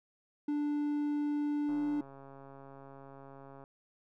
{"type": "tone", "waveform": "triangle", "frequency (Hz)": 293.7, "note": "D4", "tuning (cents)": 0, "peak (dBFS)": -28, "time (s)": [0.48, 2.01], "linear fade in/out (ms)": 5}
{"type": "click train", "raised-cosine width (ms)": 1, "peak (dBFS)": -38, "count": 268, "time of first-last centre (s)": [1.69, 3.639], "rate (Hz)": 137}
{"effects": []}